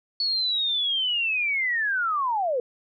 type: linear sweep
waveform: sine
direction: down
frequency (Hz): 4435 to 466.2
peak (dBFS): -22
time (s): 0.2-2.6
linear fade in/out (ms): 2
effects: none